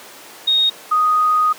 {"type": "tone pair in turn", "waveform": "sine", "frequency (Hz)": [3729, 1244.4], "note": ["A#7", "D#6"], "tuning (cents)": [0, 0], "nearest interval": "octave + perfect fifth", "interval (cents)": 1900, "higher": "first", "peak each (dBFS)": -12, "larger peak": "neither", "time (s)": [[0.47, 0.7], [0.91, 1.53]], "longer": "second", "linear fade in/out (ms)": 10, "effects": ["pink hiss -38 dBFS RMS until 1.58 s", "high-pass 400 Hz 12 dB/octave"]}